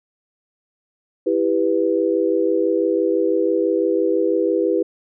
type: chord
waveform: sine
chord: E minor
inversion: none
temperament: just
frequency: 329.6 / 395.6 / 494.4 Hz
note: E4 / G4 / B4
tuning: 0 / +16 / +2 cents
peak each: -20 dBFS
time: 1.26-4.83 s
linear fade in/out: 10 ms
effects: none